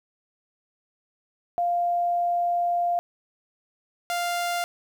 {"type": "tone pair in turn", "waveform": ["sine", "sawtooth"], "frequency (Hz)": [698, 698], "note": ["F5", "F5"], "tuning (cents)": [-1, -1], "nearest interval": "unison", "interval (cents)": 0, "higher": "neither", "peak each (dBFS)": -21, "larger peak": "neither", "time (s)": [[1.58, 2.99], [4.1, 4.64]], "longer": "first", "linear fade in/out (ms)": 0, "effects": ["10-bit"]}